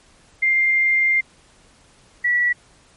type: tone pair in turn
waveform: sine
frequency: 2104 / 1944.3 Hz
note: C7 / B6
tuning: +9 / -28 cents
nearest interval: minor second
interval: 137 cents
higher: first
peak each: -14 / -15 dBFS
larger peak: first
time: 0.42-1.21 / 2.24-2.53 s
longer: first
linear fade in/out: 10 ms
effects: pink hiss -53 dBFS RMS until 2.96 s + MP3 48 kbps